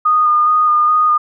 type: tone with vibrato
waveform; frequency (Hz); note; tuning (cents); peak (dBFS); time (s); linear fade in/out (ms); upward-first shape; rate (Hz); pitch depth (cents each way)
sine; 1226; D#6; -26; -9; 0.05-1.18; 10; square; 2.4; 14
effects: none